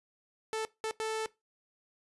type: tone bursts at uneven times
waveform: sawtooth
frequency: 440 Hz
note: A4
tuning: in tune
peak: -28 dBFS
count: 3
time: 0.53-0.65 / 0.84-0.91 / 1-1.26 s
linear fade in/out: 0 ms
effects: noise-tail reverb RT60 0.2 s tail -19 dB re dry + resampled to 24000 Hz